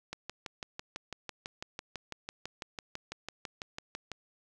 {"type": "click train", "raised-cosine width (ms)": 0.2, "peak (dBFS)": -21, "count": 25, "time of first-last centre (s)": [0.13, 4.117], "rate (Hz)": 6.02, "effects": []}